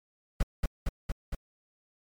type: noise with echo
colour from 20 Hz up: brown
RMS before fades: -24 dBFS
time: 0.4-0.43 s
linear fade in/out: 5 ms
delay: 230 ms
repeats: 4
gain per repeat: -2 dB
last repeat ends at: 1.35 s
effects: MP3 96 kbps